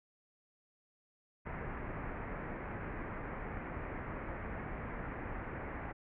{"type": "low-pass noise", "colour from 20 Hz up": "pink", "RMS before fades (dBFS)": -42, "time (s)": [1.45, 5.93], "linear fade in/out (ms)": 20, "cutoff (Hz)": 2200, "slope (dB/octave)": 48, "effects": []}